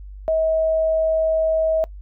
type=tone; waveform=sine; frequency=640 Hz; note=D#5; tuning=49 cents sharp; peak=-16 dBFS; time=0.28-1.84 s; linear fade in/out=0 ms; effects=noise-tail reverb RT60 0.1 s tail -23 dB re dry + added 49 Hz sine -34 dBFS peak until 2.01 s

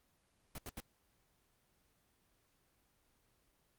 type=noise bursts; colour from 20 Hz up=pink; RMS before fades=-45 dBFS; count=3; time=0.55-0.803 s; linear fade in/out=2 ms; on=33 ms; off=77 ms; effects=pink hiss -75 dBFS RMS until 3.78 s + Opus 24 kbps

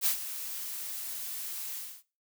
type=noise with ADSR envelope; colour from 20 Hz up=blue; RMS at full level=-25 dBFS; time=0.01-2.03 s; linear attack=53 ms; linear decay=100 ms; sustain=-13 dB; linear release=270 ms; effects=noise-tail reverb RT60 0.3 s tail -18 dB re dry

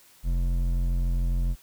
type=tone with hard clipping; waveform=triangle; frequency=43.64 Hz; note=F1; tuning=1 cent flat; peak=-24 dBFS; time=0.23-1.56 s; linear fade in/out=50 ms; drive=13 dB; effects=white hiss -56 dBFS RMS until 1.62 s

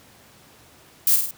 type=noise with echo; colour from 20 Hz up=violet; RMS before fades=-17 dBFS; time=1.07-1.16 s; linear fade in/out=2 ms; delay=50 ms; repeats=3; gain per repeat=-5 dB; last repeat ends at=1.31 s; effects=pink hiss -51 dBFS RMS until 1.37 s + high-pass 80 Hz 12 dB/octave

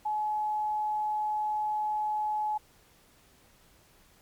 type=tone; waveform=sine; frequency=850 Hz; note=G#5; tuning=40 cents sharp; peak=-27 dBFS; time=0.05-2.58 s; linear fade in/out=10 ms; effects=pink hiss -61 dBFS RMS until 4.21 s + MP3 96 kbps

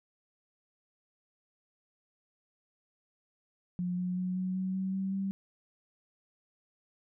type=tone with pitch steps; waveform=sine; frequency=178.6 / 180.78 / 182.99 / 185.22 / 187.48 / 189.77 / 192.08 / 194.43 Hz; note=F3 / F#3 / F#3 / F#3 / F#3 / F#3 / G3 / G3; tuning=+39 / -40 / -19 / +2 / +23 / +44 / -35 / -14 cents; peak=-30 dBFS; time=3.79-5.31 s; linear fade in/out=0 ms; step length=190 ms; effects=none

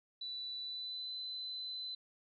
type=tone with pitch glide; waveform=sine; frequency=3967 to 4027 Hz; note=B7 to B7; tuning=+7 to +33 cents; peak=-40 dBFS; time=0.21-1.95 s; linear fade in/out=5 ms; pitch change=+26 cents; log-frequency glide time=0.61-1.14 s; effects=none

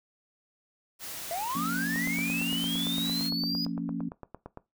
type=noise; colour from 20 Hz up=white; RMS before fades=-39 dBFS; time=0.99-3.31 s; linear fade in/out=50 ms
type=linear sweep; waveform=triangle; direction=up; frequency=646 to 4978 Hz; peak=-29 dBFS; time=1.31-3.65 s; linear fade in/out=0 ms
type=chord; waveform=sine; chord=Bb minor; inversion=second; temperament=equal with one note detuned; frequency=174.61 / 230.5 / 277.2 Hz; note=F3 / Bb3 / Db4; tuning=0 / -19 / 0 cents; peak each=-34 dBFS; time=1.55-4.09 s; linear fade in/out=5 ms
type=click train; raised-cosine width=1 ms; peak=-26 dBFS; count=24; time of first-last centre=1.96-4.574 s; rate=8.8 Hz
effects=noise-tail reverb RT60 0.2 s tail -18 dB re dry

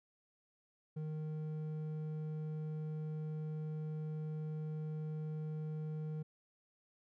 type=tone with hard clipping; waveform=sine; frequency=154.7 Hz; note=D#3; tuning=10 cents flat; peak=-40 dBFS; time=0.96-6.23 s; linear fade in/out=10 ms; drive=6 dB; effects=none

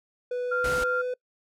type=tone with pitch glide; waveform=triangle; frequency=493.9 to 500.2 Hz; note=B4 to B4; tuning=0 to +22 cents; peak=-25 dBFS; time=0.31-1.14 s; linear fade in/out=5 ms; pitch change=+22 cents; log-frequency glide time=0.44-0.71 s
type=tone; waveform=sine; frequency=1392 Hz; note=F6; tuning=6 cents flat; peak=-25 dBFS; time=0.51-1.02 s; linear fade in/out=10 ms
type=noise; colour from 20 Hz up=pink; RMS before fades=-34 dBFS; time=0.64-0.84 s; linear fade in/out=5 ms
effects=noise-tail reverb RT60 0.1 s tail -25 dB re dry + low-pass 11000 Hz 12 dB/octave

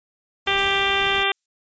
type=noise; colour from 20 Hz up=pink; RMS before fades=-37 dBFS; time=0.46-1.24 s; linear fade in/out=10 ms
type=harmonic tone; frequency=393.9 Hz; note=G4; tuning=8 cents sharp; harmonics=1 / 2 / 3 / 4 / 5 / 6 / 7 / 8 / 9; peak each=-27 / -27 / -27 / -27 / -27 / -27 / -27 / -27 / -27 dBFS; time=0.47-1.32 s; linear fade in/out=5 ms
type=noise with exponential decay; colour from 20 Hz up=violet; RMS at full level=-30 dBFS; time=0.58-1.46 s; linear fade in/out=2 ms; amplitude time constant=190 ms
effects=resampled to 16000 Hz

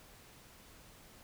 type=silence; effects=pink hiss -58 dBFS RMS until 1.23 s

